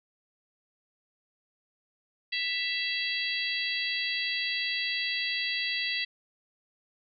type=harmonic tone with a mistuned harmonic; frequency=659.3 Hz; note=E5; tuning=in tune; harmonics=3 / 4 / 5 / 6 / 7; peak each=-33 / -34 / -35 / -36 / -36 dBFS; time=2.32-6.05 s; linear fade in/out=10 ms; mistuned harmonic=4; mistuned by=+27 cents; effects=none